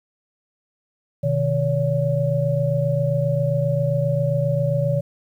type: tone cluster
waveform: sine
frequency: 126.7 / 154.2 / 567 Hz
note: B2 / D#3 / C#5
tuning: +45 / -15 / +39 cents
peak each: -22 dBFS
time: 1.23-5.01 s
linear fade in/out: 10 ms
effects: 9-bit